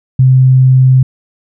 sine tone, 130 Hz, C3, 11 cents flat, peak -3 dBFS, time 0.19-1.03 s, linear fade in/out 5 ms, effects none

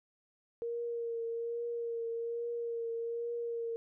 sine tone with vibrato, 466.2 Hz, A#4, in tune, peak -34 dBFS, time 0.62-3.76 s, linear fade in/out 0 ms, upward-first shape triangle, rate 1.2 Hz, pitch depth 26 cents each way, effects none

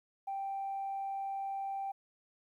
sine tone, 784 Hz, G5, in tune, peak -34 dBFS, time 0.27-1.92 s, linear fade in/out 10 ms, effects tanh soft clip ceiling -31 dBFS + 12-bit

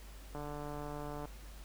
click train, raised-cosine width 1 ms, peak -30 dBFS, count 134, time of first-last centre 0.35-1.255 s, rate 147 Hz, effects added 50 Hz sine -48 dBFS peak until 1.64 s + pink hiss -57 dBFS RMS until 1.64 s

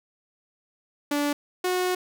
sawtooth tone pair in turn, 290.1 / 364.7 Hz, D4 / F#4, -21 / -25 cents, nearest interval major third, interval 396 cents, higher second, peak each -19 / -19 dBFS, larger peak neither, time 1.11-1.33 / 1.64-1.95 s, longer second, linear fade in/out 5 ms, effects none

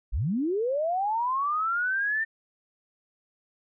sine linear sweep, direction up, 35.59 to 1812 Hz, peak -24 dBFS, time 0.12-2.25 s, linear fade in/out 20 ms, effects none

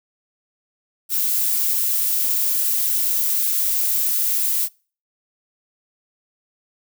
violet noise, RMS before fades -20 dBFS, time 1.09-4.69 s, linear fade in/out 50 ms, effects noise-tail reverb RT60 0.4 s tail -26 dB re dry

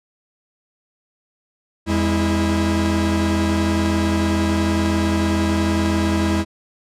45% pulse tone cluster, 84 / 205 / 325 Hz, E2 / G#3 / E4, +33 / -22 / -24 cents, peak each -21 dBFS, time 1.86-6.45 s, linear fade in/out 50 ms, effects low-pass 9000 Hz 12 dB/octave

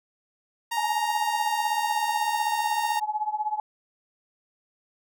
sawtooth tone with pitch glide, 932.3 to 924.3 Hz, A#5 to A#5, 0 to -15 cents, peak -23 dBFS, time 0.71-3 s, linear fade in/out 10 ms, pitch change -15 cents, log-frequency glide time 1.11-2.56 s
sine tone with tremolo, 851 Hz, G#5, 42 cents sharp, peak -21 dBFS, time 0.77-3.6 s, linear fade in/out 2 ms, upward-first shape triangle, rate 16 Hz, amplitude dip 95%
effects none

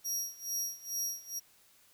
sawtooth tone with tremolo, 5670 Hz, F8, 25 cents sharp, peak -29 dBFS, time 0.04-1.4 s, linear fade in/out 20 ms, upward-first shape sine, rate 2.3 Hz, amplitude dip 90%, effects white hiss -64 dBFS RMS until 1.93 s

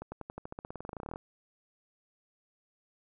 accelerating click train, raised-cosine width 1 ms, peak -26 dBFS, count 23, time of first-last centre 0.02-1.159 s, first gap 100 ms, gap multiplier 0.93, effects none

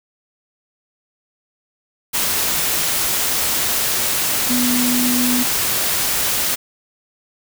sine tone in noise, 246.9 Hz, B3, in tune, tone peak -17 dBFS, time 4.49-5.44 s, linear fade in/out 20 ms, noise white, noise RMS -19 dBFS, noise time 2.13-6.56 s, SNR -1 dB, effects none

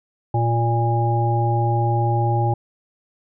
harmonic tone, 116.9 Hz, A#2, 5 cents sharp, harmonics 1 / 3 / 5 / 7, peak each -18 / -26 / -30 / -22 dBFS, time 0.34-2.54 s, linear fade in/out 5 ms, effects none

